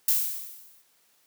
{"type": "noise with exponential decay", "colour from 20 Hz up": "violet", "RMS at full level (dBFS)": -20, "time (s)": [0.08, 0.82], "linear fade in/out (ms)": 5, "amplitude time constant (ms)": 160, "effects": ["white hiss -65 dBFS RMS until 1.26 s", "high-pass 150 Hz 12 dB/octave"]}